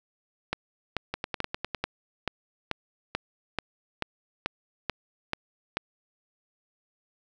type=two click trains; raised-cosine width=0.3 ms; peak=-14 / -11 dBFS; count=7 / 13; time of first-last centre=1.14-1.747 / 0.53-5.77 s; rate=9.88 / 2.29 Hz; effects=none